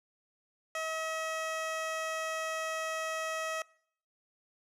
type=tone; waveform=15% pulse; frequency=640 Hz; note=D#5; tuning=49 cents sharp; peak=-27 dBFS; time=0.75-3.62 s; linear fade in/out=2 ms; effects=noise-tail reverb RT60 0.6 s tail -23 dB re dry + low-pass 10000 Hz 12 dB/octave